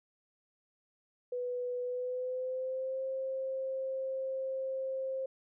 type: tone with pitch glide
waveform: sine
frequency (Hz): 493.9 to 529.3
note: B4 to C5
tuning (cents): 0 to +20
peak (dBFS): -33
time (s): 1.32-5.26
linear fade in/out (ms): 5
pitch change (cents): +120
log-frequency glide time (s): 1.82-3.03
effects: none